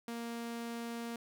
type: tone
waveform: sawtooth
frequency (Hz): 233.5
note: A#3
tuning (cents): +3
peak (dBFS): -35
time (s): 0.08-1.16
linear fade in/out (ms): 2
effects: none